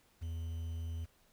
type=tone with quantisation; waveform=triangle; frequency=82.41 Hz; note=E2; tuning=in tune; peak=-35 dBFS; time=0.21-1.06 s; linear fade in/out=20 ms; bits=10; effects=pink hiss -69 dBFS RMS until 1.32 s